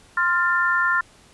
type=chord; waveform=sine; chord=F major; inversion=second; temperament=equal with one note detuned; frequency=1046.5 / 1396.9 / 1784.6 Hz; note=C6 / F6 / A6; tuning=0 / 0 / +24 cents; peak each=-24 / -20 / -22 dBFS; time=0.17-1.01 s; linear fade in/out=5 ms; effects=pink hiss -52 dBFS RMS until 1.33 s + resampled to 24000 Hz